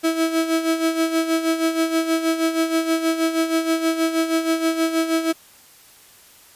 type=tone with tremolo; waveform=35% pulse; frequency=325.7 Hz; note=E4; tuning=21 cents flat; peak=-14 dBFS; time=0.03-5.33 s; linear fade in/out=20 ms; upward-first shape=sine; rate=6.3 Hz; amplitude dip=65%; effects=white hiss -49 dBFS RMS until 6.55 s + resampled to 32000 Hz